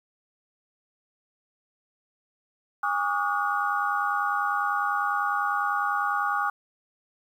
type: tone cluster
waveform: sine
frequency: 818 / 1136 / 1226 / 1442 Hz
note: G#5 / C#6 / D#6 / F#6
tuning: -26 / +42 / -26 / -45 cents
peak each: -29 dBFS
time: 2.83-6.5 s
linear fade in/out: 5 ms
effects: 9-bit